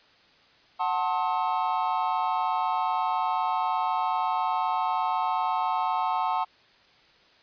triangle chord, F# diminished seventh, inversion none, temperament just, 740 / 888 / 1065.6 / 1278.7 Hz, F#5 / A5 / C6 / Eb6, 0 / +16 / +31 / +47 cents, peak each -27 / -26 / -28 / -32 dBFS, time 0.79-6.45 s, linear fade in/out 20 ms, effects white hiss -58 dBFS RMS until 7.42 s + resampled to 11025 Hz

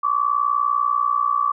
sine tone with amplitude modulation, 1148 Hz, D6, 40 cents flat, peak -13 dBFS, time 0.03-1.52 s, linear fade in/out 10 ms, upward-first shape sine, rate 60.2 Hz, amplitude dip 90%, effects none

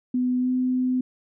sine tone with pitch glide, 250.6 to 254.1 Hz, B3 to B3, +25 to +49 cents, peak -20 dBFS, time 0.14-1.01 s, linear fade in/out 5 ms, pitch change +24 cents, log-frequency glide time 0.39-0.5 s, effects none

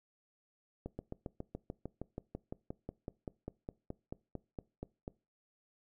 slowing click train, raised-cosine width 2 ms, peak -27 dBFS, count 24, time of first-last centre 0.86-5.079 s, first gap 130 ms, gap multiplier 1.03, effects noise-tail reverb RT60 0.3 s tail -22 dB re dry

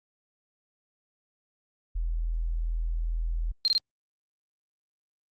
sine tone, 41.2 Hz, E1, in tune, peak -26 dBFS, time 1.95-3.52 s, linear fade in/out 10 ms
sine tone bursts, 4186 Hz, C8, in tune, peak -20 dBFS, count 3, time 3.65-3.779 s, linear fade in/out 0 ms, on 29 ms, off 21 ms
effects Opus 48 kbps

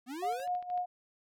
square linear sweep, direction up, 233.1 to 594 Hz, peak -39 dBFS, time 0.06-0.48 s, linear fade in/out 50 ms
sine tone with tremolo, 719 Hz, F#5, 50 cents flat, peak -29 dBFS, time 0.22-0.86 s, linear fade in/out 10 ms, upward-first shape sine, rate 4.1 Hz, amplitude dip 80%
click train, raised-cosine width 0.3 ms, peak -38 dBFS, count 8, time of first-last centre 0.25-0.776 s, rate 13.3 Hz
effects none

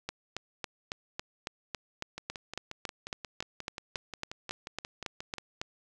two click trains, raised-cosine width 0.2 ms, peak -22 / -17 dBFS, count 19 / 21, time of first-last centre 2.18-5.383 / 0.09-5.615 s, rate 5.62 / 3.62 Hz, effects none

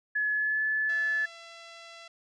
sine tone with pitch glide, 1704 to 1730.8 Hz, G#6 to A6, +44 to -29 cents, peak -25 dBFS, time 0.15-1.26 s, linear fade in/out 10 ms, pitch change +27 cents, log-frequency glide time 0.32-0.62 s
5% pulse tone, 672 Hz, E5, 33 cents sharp, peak -32 dBFS, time 0.89-2.08 s, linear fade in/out 5 ms
effects low-pass 4000 Hz 12 dB/octave

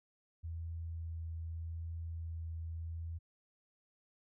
sine tone with vibrato, 82.41 Hz, E2, in tune, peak -39 dBFS, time 0.43-3.19 s, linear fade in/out 20 ms, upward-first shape triangle, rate 0.82 Hz, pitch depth 12 cents each way, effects none

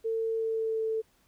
sine tone with pitch glide, 450 to 443 Hz, A4 to A4, +39 to +12 cents, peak -27 dBFS, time 0.04-1.02 s, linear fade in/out 20 ms, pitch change -27 cents, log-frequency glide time 0.29-0.84 s, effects pink hiss -67 dBFS RMS until 1.27 s

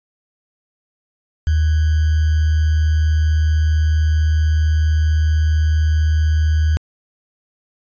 sine tone with sample-and-hold, 77.78 Hz, D#2, in tune, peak -12 dBFS, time 1.47-6.77 s, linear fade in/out 0 ms, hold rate 1575 Hz, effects resampled to 16000 Hz

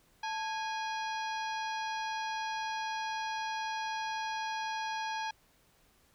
harmonic tone with a mistuned harmonic, 824 Hz, G#5, 14 cents flat, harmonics 1 / 2 / 3 / 4 / 5 / 6 / 7, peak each -35 / -41 / -45 / -47 / -49 / -51 / -52 dBFS, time 0.23-5.31 s, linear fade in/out 5 ms, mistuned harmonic 1, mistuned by +110 cents, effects pink hiss -67 dBFS RMS until 6.14 s

